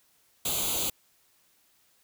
white noise with comb filter, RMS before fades -29 dBFS, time 0.45-0.9 s, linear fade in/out 5 ms, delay 0.28 ms, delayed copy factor +0.85, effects white hiss -66 dBFS RMS until 2.03 s

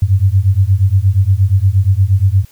sine beating tone pair, 92.5 / 101 Hz, F#2 / G#2, 0 / -48 cents, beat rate 8.5 Hz, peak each -11 dBFS, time 0.02-2.45 s, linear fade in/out 5 ms, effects white hiss -48 dBFS RMS until 2.51 s

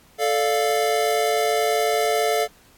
square chord, D minor, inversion second, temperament equal, 440 / 587.3 / 698.5 Hz, A4 / D5 / F5, 0 / 0 / 0 cents, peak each -23 / -26 / -23 dBFS, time 0.18-2.48 s, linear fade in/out 50 ms, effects pink hiss -54 dBFS RMS until 2.77 s + AAC 64 kbps

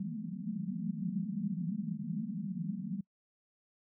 pink band-pass noise, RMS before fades -37 dBFS, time 0-3.01 s, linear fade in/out 5 ms, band 160 to 230 Hz, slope 96 dB/octave, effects noise-tail reverb RT60 0.1 s tail -26 dB re dry

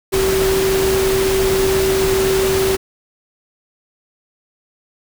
sine tone in noise, 383.5 Hz, G4, 38 cents flat, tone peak -14 dBFS, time 0.12-2.77 s, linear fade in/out 20 ms, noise pink, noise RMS -21 dBFS, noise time 0.12-2.77 s, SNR +4 dB, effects none

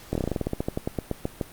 slowing click train, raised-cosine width 2 ms, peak -12 dBFS, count 19, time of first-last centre 0.13-1.412 s, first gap 23 ms, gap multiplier 1.12, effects pink hiss -47 dBFS RMS until 1.52 s + Opus 48 kbps

